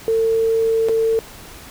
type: tone with dropouts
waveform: sine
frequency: 450.1 Hz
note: A4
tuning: 39 cents sharp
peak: -14 dBFS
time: 0.08-1.19 s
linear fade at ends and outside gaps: 0 ms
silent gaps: 0.886-0.893 s
effects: pink hiss -39 dBFS RMS until 1.7 s